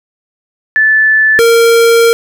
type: tone pair in turn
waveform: sine / square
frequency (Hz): 1747 / 462.7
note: A6 / A#4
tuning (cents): -13 / -13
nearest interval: octave + major seventh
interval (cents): 2300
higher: first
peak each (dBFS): -5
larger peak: neither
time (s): 0.76-1.39 / 1.39-2.13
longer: second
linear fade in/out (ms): 0
effects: none